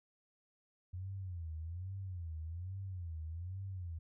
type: tone with vibrato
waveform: sine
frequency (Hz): 87.7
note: F2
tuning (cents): +8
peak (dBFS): -40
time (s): 0.93-3.99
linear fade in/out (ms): 10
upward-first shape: sine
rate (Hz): 1.2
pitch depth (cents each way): 180
effects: none